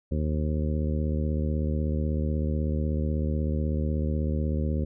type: harmonic tone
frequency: 76.2 Hz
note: D#2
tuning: 36 cents flat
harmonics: 1 / 2 / 3 / 4 / 5 / 6 / 7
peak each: -26 / -31 / -32 / -38 / -39 / -41 / -39 dBFS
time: 0.11-4.85 s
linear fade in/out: 10 ms
effects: none